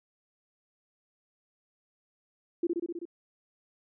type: tone with echo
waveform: sine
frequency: 342.2 Hz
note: F4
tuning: 35 cents flat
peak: -24 dBFS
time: 2.63-2.67 s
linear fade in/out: 5 ms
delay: 64 ms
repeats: 6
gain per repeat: -2 dB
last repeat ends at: 3.054 s
effects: none